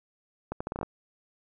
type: accelerating click train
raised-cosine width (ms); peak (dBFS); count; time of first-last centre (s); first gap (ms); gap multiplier
1; -18; 8; 0.52-0.83; 85; 0.77
effects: none